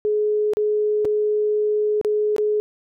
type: tone with dropouts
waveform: sine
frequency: 422.3 Hz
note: G#4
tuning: 29 cents sharp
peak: -17 dBFS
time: 0.05-2.6 s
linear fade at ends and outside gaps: 0 ms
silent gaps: 0.535-0.57 / 1.048-1.053 / 2.013-2.048 / 2.364-2.382 s
effects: none